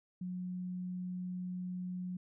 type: tone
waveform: sine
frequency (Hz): 181.4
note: F#3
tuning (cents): -34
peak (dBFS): -37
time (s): 0.21-2.17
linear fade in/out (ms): 5
effects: none